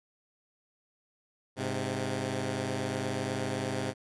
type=tone pair together; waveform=10% pulse; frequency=102.94 / 130.81 Hz; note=G#2 / C3; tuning=-15 / 0 cents; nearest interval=major third; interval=415 cents; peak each=-26 / -25 dBFS; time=1.56-3.94 s; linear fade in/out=50 ms; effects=resampled to 24000 Hz